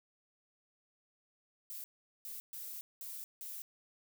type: noise bursts at uneven times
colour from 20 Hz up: violet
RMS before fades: -45 dBFS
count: 5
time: 1.7-1.84 / 2.25-2.4 / 2.53-2.81 / 3.01-3.24 / 3.41-3.62 s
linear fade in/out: 0 ms
effects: none